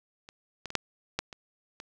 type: clicks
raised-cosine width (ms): 0.2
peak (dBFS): -29 / -20 / -22 / -6 / -11 / -25 / -24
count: 7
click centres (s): 0.289 / 0.657 / 0.704 / 0.753 / 1.19 / 1.328 / 1.801
effects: none